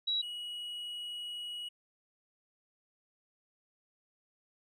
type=tone pair in turn; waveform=sine / triangle; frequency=3887 / 2912 Hz; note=B7 / F#7; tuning=-28 / -28 cents; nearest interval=perfect fourth; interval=500 cents; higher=first; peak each=-29 / -37 dBFS; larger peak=first; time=0.07-0.22 / 0.22-1.69 s; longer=second; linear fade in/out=10 ms; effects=none